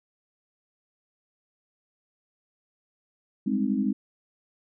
sine chord, Ab major seventh, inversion third, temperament equal, 196 / 207.7 / 261.6 / 311.1 Hz, G3 / Ab3 / C4 / Eb4, 0 / 0 / 0 / 0 cents, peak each -32 / -26 / -27 / -32 dBFS, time 3.46-3.93 s, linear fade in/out 10 ms, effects none

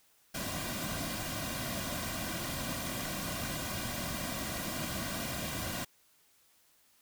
pink noise with comb filter, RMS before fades -37 dBFS, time 0.34-5.85 s, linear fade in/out 10 ms, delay 2.3 ms, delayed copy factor -0.7, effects white hiss -67 dBFS RMS until 7.01 s

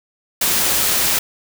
white noise, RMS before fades -17 dBFS, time 0.41-1.19 s, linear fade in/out 5 ms, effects none

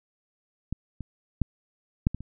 clicks, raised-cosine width 5 ms, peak -17 / -23 / -11 / -8 / -19 / -26 dBFS, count 6, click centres 0.726 / 1.007 / 1.417 / 2.069 / 2.146 / 2.206 s, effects none

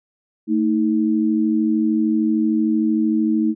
sine tone pair together, 223.3 / 316.5 Hz, A3 / D#4, +26 / +30 cents, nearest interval tritone, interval 604 cents, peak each -18 dBFS, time 0.47-3.55 s, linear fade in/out 50 ms, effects none

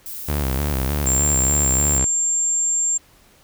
violet noise, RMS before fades -32 dBFS, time 0.06-1.98 s, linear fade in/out 0 ms
sawtooth tone with vibrato, 69.3 Hz, C#2, in tune, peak -16 dBFS, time 0.28-2.05 s, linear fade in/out 10 ms, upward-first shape square, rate 3.3 Hz, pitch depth 100 cents each way
sine tone, 7370 Hz, A#8, 21 cents flat, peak -17 dBFS, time 1.06-2.98 s, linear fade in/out 10 ms
effects pink hiss -53 dBFS RMS until 3.43 s

